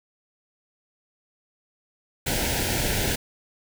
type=band-stop noise; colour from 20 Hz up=pink; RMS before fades=-25 dBFS; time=2.26-3.16 s; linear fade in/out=10 ms; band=950 to 1400 Hz; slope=96 dB/octave; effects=none